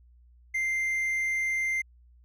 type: tone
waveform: triangle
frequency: 2091 Hz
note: C7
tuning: 2 cents flat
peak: -24 dBFS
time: 0.54-1.82 s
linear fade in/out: 10 ms
effects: added 60 Hz sine -54 dBFS peak until 2.24 s